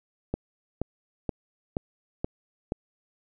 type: click train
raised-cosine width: 2 ms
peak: -14 dBFS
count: 6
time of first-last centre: 0.34-2.721 s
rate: 2.1 Hz
effects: none